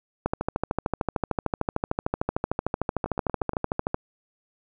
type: two click trains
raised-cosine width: 1 ms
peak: -10 / -18 dBFS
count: 50 / 5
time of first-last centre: 0.26-3.944 / 3.06-3.534 s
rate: 13.3 / 8.44 Hz
effects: none